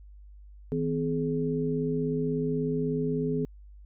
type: tone cluster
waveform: sine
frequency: 158.4 / 254.8 / 422.4 Hz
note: D#3 / C4 / G#4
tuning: +31 / -46 / +29 cents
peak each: -30 dBFS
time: 0.72-3.45 s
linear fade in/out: 0 ms
effects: added 50 Hz sine -46 dBFS peak until 3.85 s